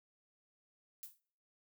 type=noise with exponential decay; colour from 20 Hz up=violet; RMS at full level=-44 dBFS; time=1.03-1.2 s; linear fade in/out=0 ms; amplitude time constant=36 ms; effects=noise-tail reverb RT60 0.6 s tail -25 dB re dry